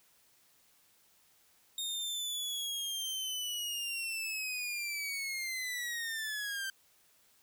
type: linear sweep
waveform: sawtooth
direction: down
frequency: 3700 to 1557 Hz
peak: -32 dBFS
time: 1.78-6.7 s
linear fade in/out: 2 ms
effects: white hiss -67 dBFS RMS until 7.42 s